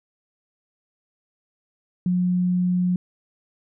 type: tone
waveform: sine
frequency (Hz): 180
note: F#3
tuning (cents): -47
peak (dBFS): -18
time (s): 2.06-2.96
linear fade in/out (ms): 2
effects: none